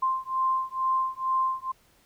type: beating tone pair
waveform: sine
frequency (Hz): 1046.5 / 1048.7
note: C6 / C6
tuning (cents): 0 / +4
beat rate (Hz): 2.2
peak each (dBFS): -27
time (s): 0.02-1.72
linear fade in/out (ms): 10
effects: pink hiss -62 dBFS RMS until 2.05 s